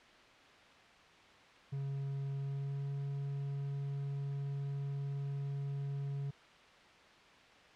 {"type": "tone with pitch glide", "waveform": "triangle", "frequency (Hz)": [138.2, 139.81], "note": ["C#3", "C#3"], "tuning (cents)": [-5, 15], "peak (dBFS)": -34, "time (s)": [1.72, 6.31], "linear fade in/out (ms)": 10, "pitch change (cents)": 20, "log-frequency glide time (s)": [2.39, 2.9], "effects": ["white hiss -59 dBFS RMS until 7.75 s", "low-pass 3000 Hz 12 dB/octave"]}